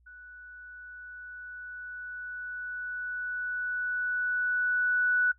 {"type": "tone with level ramp", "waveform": "sine", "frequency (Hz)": 1480, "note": "F#6", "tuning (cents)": 0, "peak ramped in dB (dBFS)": [-46, -21], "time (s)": [0.06, 5.32], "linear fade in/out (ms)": 10, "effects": ["noise-tail reverb RT60 0.1 s tail -17 dB re dry", "added 60 Hz sine -61 dBFS peak until 5.38 s"]}